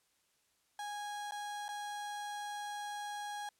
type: tone with dropouts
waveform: 35% pulse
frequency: 826 Hz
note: G#5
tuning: 10 cents flat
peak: -38 dBFS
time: 0.79-3.49 s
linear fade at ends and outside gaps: 2 ms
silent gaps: 1.31-1.32 / 1.682-1.689 s
effects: white hiss -75 dBFS RMS until 3.59 s + low-pass 11000 Hz 12 dB/octave